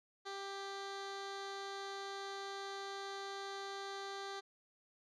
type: tone with low-pass filter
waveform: 15% pulse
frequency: 393.9 Hz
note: G4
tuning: 8 cents sharp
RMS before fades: -45 dBFS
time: 0.25-4.41 s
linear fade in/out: 20 ms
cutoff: 4900 Hz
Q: 1.9
effects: none